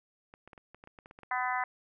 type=clicks; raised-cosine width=0.5 ms; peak=-35 dBFS; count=12; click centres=0.339 / 0.476 / 0.532 / 0.578 / 0.746 / 0.839 / 0.874 / 0.988 / 1.059 / 1.111 / 1.189 / 1.233 s
type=harmonic tone; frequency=251.5 Hz; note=B3; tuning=32 cents sharp; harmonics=3 / 4 / 5 / 6 / 7 / 8; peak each=-34 / -34 / -38 / -39 / -38 / -38 dBFS; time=1.31-1.64 s; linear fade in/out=2 ms
effects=none